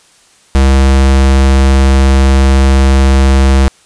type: tone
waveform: square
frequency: 67.1 Hz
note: C2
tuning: 44 cents sharp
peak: -5 dBFS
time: 0.55-3.68 s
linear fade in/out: 0 ms
effects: white hiss -46 dBFS RMS until 3.85 s + resampled to 22050 Hz